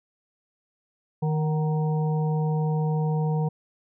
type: harmonic tone with a mistuned harmonic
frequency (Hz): 155.56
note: D#3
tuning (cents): 0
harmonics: 1 / 3 / 5 / 6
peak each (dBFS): -22 / -32 / -36 / -38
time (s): 1.22-3.49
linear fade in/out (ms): 10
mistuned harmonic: 5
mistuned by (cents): -54
effects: none